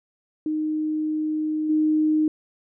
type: tone with level steps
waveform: sine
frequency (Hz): 308.9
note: D#4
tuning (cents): -12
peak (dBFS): -22 / -17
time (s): 0.46-2.28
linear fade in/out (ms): 2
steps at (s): 1.69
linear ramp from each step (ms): 10
effects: none